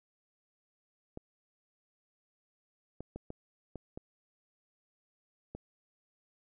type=clicks; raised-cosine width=2 ms; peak=-28 dBFS; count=7; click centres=1.174 / 3.006 / 3.16 / 3.304 / 3.757 / 3.975 / 5.55 s; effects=none